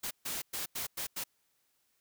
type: noise bursts at uneven times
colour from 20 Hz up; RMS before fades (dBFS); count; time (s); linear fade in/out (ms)
white; -37; 6; 0.03-0.11 / 0.25-0.42 / 0.53-0.66 / 0.75-0.87 / 0.97-1.07 / 1.16-1.24; 10
effects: white hiss -75 dBFS RMS until 2 s